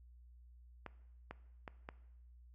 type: clicks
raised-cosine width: 0.5 ms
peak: -30 dBFS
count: 4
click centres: 0.863 / 1.31 / 1.678 / 1.889 s
effects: noise-tail reverb RT60 0.9 s tail -18 dB re dry + added 60 Hz sine -57 dBFS peak until 2.54 s